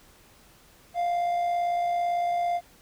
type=tone with amplitude modulation; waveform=triangle; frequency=698.5 Hz; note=F5; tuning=in tune; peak=-20 dBFS; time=0.94-2.61 s; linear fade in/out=50 ms; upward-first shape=sine; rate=57.9 Hz; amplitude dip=35%; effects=pink hiss -56 dBFS RMS until 2.81 s